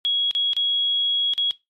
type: tone with dropouts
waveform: sine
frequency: 3322 Hz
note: G#7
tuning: in tune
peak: -18 dBFS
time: 0.05-1.51 s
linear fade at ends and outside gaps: 0 ms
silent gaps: 0.311-0.35 / 0.533-0.566 / 1.336-1.379 s
effects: noise-tail reverb RT60 0.2 s tail -19 dB re dry + MP3 64 kbps